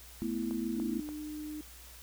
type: click train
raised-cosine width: 1 ms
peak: -32 dBFS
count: 4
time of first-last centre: 0.22-1.09 s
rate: 3.45 Hz
type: chord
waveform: sine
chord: A suspended second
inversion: none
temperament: equal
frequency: 220 / 246.9 / 329.6 Hz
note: A3 / B3 / E4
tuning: 0 / 0 / 0 cents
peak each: -36 dBFS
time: 0.22-1 s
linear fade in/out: 0 ms
type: tone with pitch glide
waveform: sine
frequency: 300.5 to 302.9 Hz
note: D4 to D#4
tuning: +40 to -46 cents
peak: -38 dBFS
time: 0.77-1.61 s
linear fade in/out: 2 ms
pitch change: +14 cents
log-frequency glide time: 1.03-1.33 s
effects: added 60 Hz sine -53 dBFS peak until 2.02 s + white hiss -53 dBFS RMS until 2.02 s